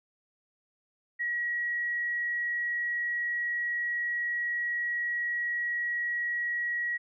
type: tone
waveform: sine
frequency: 1912 Hz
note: A#6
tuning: 43 cents sharp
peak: -28 dBFS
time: 1.19-6.98 s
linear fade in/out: 20 ms
effects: none